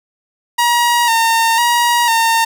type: tone with vibrato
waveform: sawtooth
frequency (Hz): 932.3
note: A#5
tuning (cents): 0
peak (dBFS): -7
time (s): 0.58-2.45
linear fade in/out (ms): 10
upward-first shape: square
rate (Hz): 1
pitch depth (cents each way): 39
effects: none